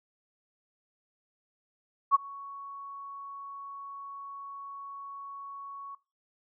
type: tone with ADSR envelope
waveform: sine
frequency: 1113 Hz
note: C#6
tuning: 7 cents sharp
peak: -15 dBFS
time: 2.11-5.95 s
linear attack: 38 ms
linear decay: 19 ms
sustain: -24 dB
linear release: 4 ms
effects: noise-tail reverb RT60 0.3 s tail -21 dB re dry